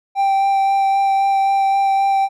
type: tone with vibrato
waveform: triangle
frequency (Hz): 784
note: G5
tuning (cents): 0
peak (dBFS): -11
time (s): 0.15-2.29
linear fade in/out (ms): 50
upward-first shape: sine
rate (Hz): 3.8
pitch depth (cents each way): 10
effects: none